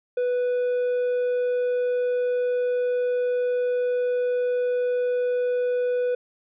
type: tone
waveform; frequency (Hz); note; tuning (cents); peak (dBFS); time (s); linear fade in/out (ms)
triangle; 493.9; B4; 0; -19; 0.17-6.15; 5
effects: resampled to 8000 Hz